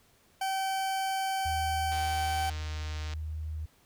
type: tone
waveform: 40% pulse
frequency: 770 Hz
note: G5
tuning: 31 cents flat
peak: -28 dBFS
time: 0.41-2.5 s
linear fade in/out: 5 ms
type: tone with pitch glide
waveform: sine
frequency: 78.8 to 77.85 Hz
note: D#2 to D#2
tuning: +23 to +2 cents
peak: -33 dBFS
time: 1.45-3.66 s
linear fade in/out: 10 ms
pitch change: -21 cents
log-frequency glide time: 2.62-2.77 s
type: click train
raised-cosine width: 0.2 ms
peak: -26 dBFS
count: 187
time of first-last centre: 1.92-3.136 s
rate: 153 Hz
effects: pink hiss -64 dBFS RMS until 3.85 s